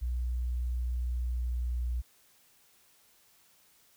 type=tone with pitch glide; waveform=sine; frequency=61 to 60.65 Hz; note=B1 to B1; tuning=-21 to -31 cents; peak=-29 dBFS; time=0.01-2.02 s; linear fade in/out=20 ms; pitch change=-10 cents; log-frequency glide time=1.19-1.47 s; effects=white hiss -64 dBFS RMS until 3.96 s